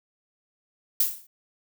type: noise with exponential decay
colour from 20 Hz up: violet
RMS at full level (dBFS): -18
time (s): 1-1.27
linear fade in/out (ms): 5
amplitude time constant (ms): 58
effects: none